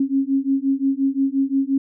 sine beating tone pair, 269.1 / 274.8 Hz, C4 / C#4, +49 / -15 cents, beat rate 5.7 Hz, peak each -20 dBFS, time 0-1.78 s, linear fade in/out 5 ms, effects none

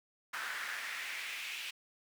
brown noise with high-pass filter sweep, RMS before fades -41 dBFS, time 0.33-1.71 s, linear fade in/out 10 ms, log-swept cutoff 1500 to 2700 Hz, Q 3, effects none

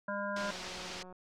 harmonic tone, 202 Hz, G#3, 48 cents flat, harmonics 1 / 3 / 5 / 7 / 8, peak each -41 / -38 / -40 / -41 / -43 dBFS, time 0.08-0.51 s, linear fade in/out 5 ms
white low-pass noise, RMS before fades -44 dBFS, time 0.36-1.03 s, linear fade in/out 5 ms, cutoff 5600 Hz, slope 24 dB/octave
click train, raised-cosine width 1 ms, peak -38 dBFS, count 132, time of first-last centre 0.41-1.126 s, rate 183 Hz
effects none

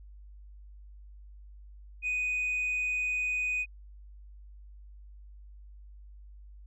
sine tone, 2490 Hz, D#7, 1 cent sharp, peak -26 dBFS, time 2.02-3.66 s, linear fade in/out 50 ms, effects tanh soft clip ceiling -26 dBFS + added 50 Hz sine -47 dBFS peak until 6.66 s

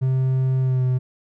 triangle tone with pitch glide, 130.81 to 127.53 Hz, C3 to C3, 0 to -44 cents, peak -15 dBFS, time 0.01-0.99 s, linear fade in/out 20 ms, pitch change -44 cents, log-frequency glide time 0.6-0.85 s, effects none

